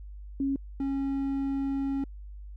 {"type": "tone pair in turn", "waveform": ["sine", "triangle"], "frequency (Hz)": [273.9, 273.9], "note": ["C#4", "C#4"], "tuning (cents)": [-21, -21], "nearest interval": "unison", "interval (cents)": 0, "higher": "neither", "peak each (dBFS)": -25, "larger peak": "neither", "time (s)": [[0.4, 0.56], [0.8, 2.04]], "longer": "second", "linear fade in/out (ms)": 2, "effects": ["added 50 Hz sine -40 dBFS peak until 2.56 s"]}